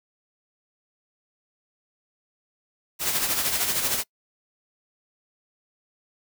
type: noise with tremolo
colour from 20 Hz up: white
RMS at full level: -23 dBFS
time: 2.99-4.04 s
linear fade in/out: 50 ms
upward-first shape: sine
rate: 13 Hz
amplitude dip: 50%
effects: noise-tail reverb RT60 0.1 s tail -25 dB re dry